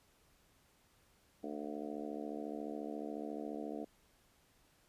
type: harmonic tone with a mistuned harmonic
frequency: 74.2 Hz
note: D2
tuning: 18 cents sharp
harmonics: 3 / 4 / 5 / 6 / 7 / 8 / 9 / 10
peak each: -47 / -44 / -51 / -47 / -51 / -54 / -50 / -53 dBFS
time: 1.43-3.85 s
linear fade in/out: 10 ms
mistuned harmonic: 10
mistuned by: -30 cents
effects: pink hiss -70 dBFS RMS until 4.88 s + resampled to 32000 Hz